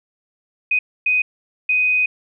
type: tone bursts at uneven times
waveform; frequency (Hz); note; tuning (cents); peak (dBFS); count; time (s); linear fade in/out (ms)
sine; 2500; D#7; +8; -14; 3; 0.71-0.79 / 1.06-1.22 / 1.69-2.06; 5
effects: none